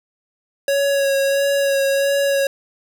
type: tone with vibrato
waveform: square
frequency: 554.4 Hz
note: C#5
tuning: in tune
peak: -16 dBFS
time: 0.68-2.47 s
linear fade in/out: 2 ms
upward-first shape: sine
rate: 1.5 Hz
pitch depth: 19 cents each way
effects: 9-bit